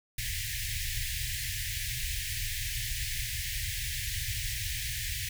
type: band-stop noise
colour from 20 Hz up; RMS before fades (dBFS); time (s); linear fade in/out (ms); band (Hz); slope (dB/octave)
pink; -34; 0.18-5.29; 5; 130 to 1700; 96
effects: none